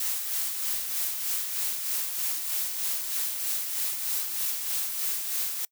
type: noise with tremolo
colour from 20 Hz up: blue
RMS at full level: -28 dBFS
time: 0-5.65 s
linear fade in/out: 2 ms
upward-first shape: sine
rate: 3.2 Hz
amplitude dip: 45%
effects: noise-tail reverb RT60 0.1 s tail -25 dB re dry